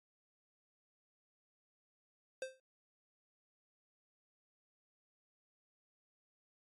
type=tone with exponential decay; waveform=square; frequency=523 Hz; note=C5; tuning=1 cent flat; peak=-37 dBFS; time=2.42-2.6 s; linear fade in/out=2 ms; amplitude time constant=39 ms; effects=MP3 48 kbps